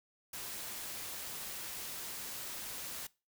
white noise, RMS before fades -43 dBFS, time 0.33-3.07 s, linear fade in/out 5 ms, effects noise-tail reverb RT60 0.3 s tail -22 dB re dry

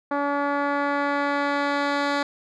10% pulse tone with low-pass filter sweep, 285.1 Hz, C#4, 49 cents sharp, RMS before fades -24 dBFS, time 0.11-2.23 s, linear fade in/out 5 ms, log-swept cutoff 1200 to 4300 Hz, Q 0.93, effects none

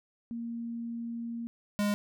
sine / square tone pair in turn, 233.1 / 205.7 Hz, A#3 / G#3, 0 / -16 cents, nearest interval major second, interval 216 cents, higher first, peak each -34 / -27 dBFS, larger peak second, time 0.31-1.47 / 1.79-1.94 s, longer first, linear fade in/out 0 ms, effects none

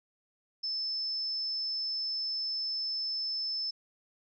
sine tone, 5260 Hz, E8, 5 cents flat, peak -31 dBFS, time 0.63-3.71 s, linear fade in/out 10 ms, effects none

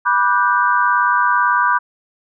sine chord, G major seventh, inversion first, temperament just, 980 / 1176 / 1470 / 1568 Hz, B5 / D6 / F#6 / G6, -14 / +2 / -12 / 0 cents, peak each -16 / -17 / -20 / -19 dBFS, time 0.05-1.79 s, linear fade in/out 20 ms, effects none

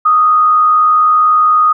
sine tone with frequency modulation, 1242 Hz, D#6, 3 cents flat, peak -6 dBFS, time 0.05-1.73 s, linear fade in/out 10 ms, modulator 79 Hz, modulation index 0.3, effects none

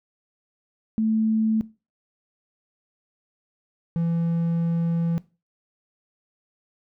sine / triangle tone pair in turn, 219.9 / 167.75 Hz, A3 / E3, -1 / +31 cents, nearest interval perfect fourth, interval 468 cents, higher first, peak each -19 dBFS, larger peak neither, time 0.98-1.61 / 3.96-5.18 s, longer second, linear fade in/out 0 ms, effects noise-tail reverb RT60 0.3 s tail -19 dB re dry

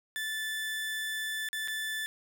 30% pulse tone with dropouts, 1752 Hz, A6, 8 cents flat, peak -30 dBFS, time 0.16-2.06 s, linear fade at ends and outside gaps 0 ms, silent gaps 1.488-1.53 / 1.676-1.682 s, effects none

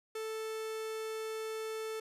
45% pulse tone, 440 Hz, A4, in tune, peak -37 dBFS, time 0.15-2 s, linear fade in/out 5 ms, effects resampled to 32000 Hz

